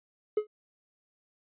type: tone with exponential decay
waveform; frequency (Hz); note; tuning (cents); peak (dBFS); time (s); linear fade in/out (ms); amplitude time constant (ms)
triangle; 423.5; G#4; +34; -17; 0.37-0.47; 5; 21
effects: tanh soft clip ceiling -16 dBFS + resampled to 8000 Hz